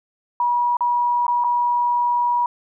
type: tone with dropouts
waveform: sine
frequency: 965 Hz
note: B5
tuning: 40 cents flat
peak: -16 dBFS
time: 0.4-2.46 s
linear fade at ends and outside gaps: 2 ms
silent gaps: 0.769-0.807 / 1.267-1.28 / 1.439-1.444 s
effects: none